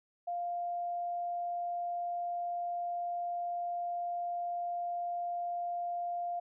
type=tone; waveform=sine; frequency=699 Hz; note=F5; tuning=1 cent sharp; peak=-33 dBFS; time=0.27-6.4 s; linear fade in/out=10 ms; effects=none